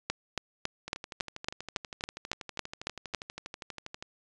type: two click trains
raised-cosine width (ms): 0.2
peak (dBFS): -12 / -22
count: 12 / 40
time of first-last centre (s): 0.1-3.147 / 0.88-4.025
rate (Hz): 3.61 / 12.4
effects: resampled to 22050 Hz